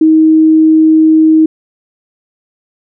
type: tone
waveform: sine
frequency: 316 Hz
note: D#4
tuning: 27 cents sharp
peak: -3 dBFS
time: 0.01-1.46 s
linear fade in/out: 5 ms
effects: none